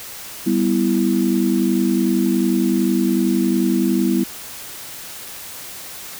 sine chord, E minor, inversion first, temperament equal, 196 / 246.9 / 329.6 Hz, G3 / B3 / E4, 0 / 0 / 0 cents, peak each -19 dBFS, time 0.46-4.24 s, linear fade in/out 10 ms, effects white hiss -34 dBFS RMS until 6.19 s

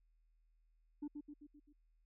sine tone with echo, 293.7 Hz, D4, in tune, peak -38 dBFS, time 1.02-1.08 s, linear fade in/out 10 ms, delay 130 ms, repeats 5, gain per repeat -5 dB, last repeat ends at 1.73 s, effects tanh soft clip ceiling -39 dBFS + added 40 Hz sine -70 dBFS peak until 2.05 s

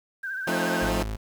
sine tone with vibrato, 1555 Hz, G6, 14 cents flat, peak -29 dBFS, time 0.23-0.89 s, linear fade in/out 10 ms, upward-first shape triangle, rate 14 Hz, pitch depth 78 cents each way
15% pulse chord, F dominant seventh, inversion none, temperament equal with one note detuned, 174.61 / 220 / 267.6 / 311.1 Hz, F3 / A3 / C4 / Eb4, 0 / 0 / +39 / 0 cents, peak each -22 / -24 / -25 / -25 dBFS, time 0.47-1.03 s, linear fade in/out 5 ms
35% pulse tone, 53.3 Hz, G#1, 46 cents sharp, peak -27 dBFS, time 0.81-1.17 s, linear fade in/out 20 ms
effects 9-bit

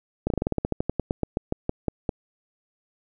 slowing click train, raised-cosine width 2 ms, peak -10 dBFS, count 20, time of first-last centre 0.27-2.092 s, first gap 32 ms, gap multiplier 1.11, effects none

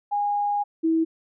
sine tone pair in turn, 820 / 324.5 Hz, G#5 / E4, -22 / -27 cents, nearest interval octave + major third, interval 1605 cents, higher first, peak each -21 / -18 dBFS, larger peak second, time 0.11-0.64 / 0.83-1.05 s, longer first, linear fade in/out 20 ms, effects none

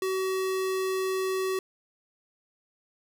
square tone, 378.2 Hz, F#4, 38 cents sharp, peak -27 dBFS, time 0.02-1.59 s, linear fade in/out 2 ms, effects none

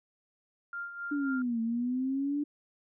sine tone with tremolo, 1396.9 Hz, F6, in tune, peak -34 dBFS, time 0.73-1.42 s, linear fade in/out 2 ms, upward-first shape sine, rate 3.8 Hz, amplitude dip 60%
sine linear two-way sweep, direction down then up, 295.1 to 224.6 to 295.1 Hz, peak -28 dBFS, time 1.11-2.44 s, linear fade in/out 10 ms, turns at 1.61 s
effects none

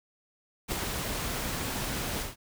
pink noise with ADSR envelope, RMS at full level -29 dBFS, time 0.68-2.36 s, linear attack 39 ms, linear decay 7 ms, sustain -4 dB, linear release 160 ms, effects none

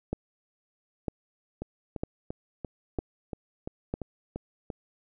two click trains, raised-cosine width 2 ms, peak -16 / -21 dBFS, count 5 / 10, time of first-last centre 0.13-3.94 / 1.62-4.702 s, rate 1.05 / 2.92 Hz, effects none

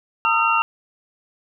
sine tone cluster, 913 / 1242 / 1347 / 2751 Hz, A#5 / D#6 / E6 / F7, -36 / -3 / +37 / -27 cents, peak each -21 dBFS, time 0.25-0.62 s, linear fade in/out 0 ms, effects none

